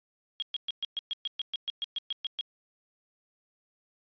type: tone bursts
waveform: sine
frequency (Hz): 3267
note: G#7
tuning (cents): -29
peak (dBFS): -29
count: 15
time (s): 0.4-2.41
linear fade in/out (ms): 0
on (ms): 22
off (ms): 120
effects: resampled to 11025 Hz